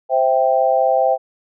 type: chord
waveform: sine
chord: C major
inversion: none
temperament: equal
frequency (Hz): 523.3 / 659.3 / 784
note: C5 / E5 / G5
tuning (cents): 0 / 0 / 0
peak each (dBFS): -17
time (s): 0.09-1.18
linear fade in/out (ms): 50
effects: none